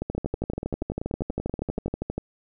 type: two click trains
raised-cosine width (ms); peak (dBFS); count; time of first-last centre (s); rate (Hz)
2; -17 / -14; 19 / 28; 0.15-1.881 / 0.02-2.18; 10.4 / 12.5
effects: none